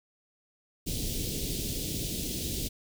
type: band-stop noise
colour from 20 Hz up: pink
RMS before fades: -33 dBFS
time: 0.86-2.69 s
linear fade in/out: 20 ms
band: 430 to 3200 Hz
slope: 24 dB/octave
effects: none